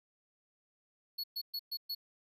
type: tone bursts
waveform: square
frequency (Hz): 4376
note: C#8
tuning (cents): -23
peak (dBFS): -36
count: 5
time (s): 1.18-1.95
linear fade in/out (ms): 10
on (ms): 58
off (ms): 120
effects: none